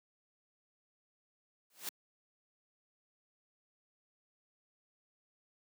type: noise with exponential growth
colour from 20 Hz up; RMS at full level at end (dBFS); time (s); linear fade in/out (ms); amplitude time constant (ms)
white; -36; 1.7-1.89; 2; 40
effects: high-pass 200 Hz 12 dB/octave